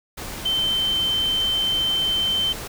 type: tone in noise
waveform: sine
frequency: 3098 Hz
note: G7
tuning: 21 cents flat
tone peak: -19 dBFS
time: 0.45-2.53 s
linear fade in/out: 10 ms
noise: pink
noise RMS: -33 dBFS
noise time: 0.17-2.68 s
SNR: +11 dB
effects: none